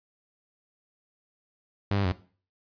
sawtooth tone with pitch steps, 100.4 / 99.5 / 90.4 Hz, G2 / G2 / F#2, +42 / +26 / -40 cents, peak -20 dBFS, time 1.91-2.12 s, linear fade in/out 0 ms, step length 70 ms, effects noise-tail reverb RT60 0.4 s tail -17 dB re dry + resampled to 11025 Hz

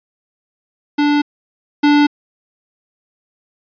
square tone pair in turn, 292.4 / 292.4 Hz, D4 / D4, -7 / -7 cents, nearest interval unison, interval 0 cents, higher neither, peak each -12 / -9 dBFS, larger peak second, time 0.98-1.22 / 1.83-2.07 s, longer neither, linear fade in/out 10 ms, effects resampled to 11025 Hz

